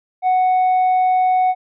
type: tone with tanh clipping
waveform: sine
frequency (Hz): 740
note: F#5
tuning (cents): 0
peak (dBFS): -13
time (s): 0.22-1.55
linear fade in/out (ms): 50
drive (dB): 2
effects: none